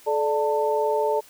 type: tone cluster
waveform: sine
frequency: 431.7 / 590 / 892 Hz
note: A4 / D5 / A5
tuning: -33 / +8 / +23 cents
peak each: -23 / -25 / -25 dBFS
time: 0.06-1.21 s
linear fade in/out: 20 ms
effects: white hiss -51 dBFS RMS until 1.29 s